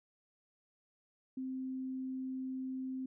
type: tone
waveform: sine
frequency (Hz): 260.7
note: C4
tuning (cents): -6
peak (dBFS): -37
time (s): 1.37-3.06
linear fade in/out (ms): 5
effects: none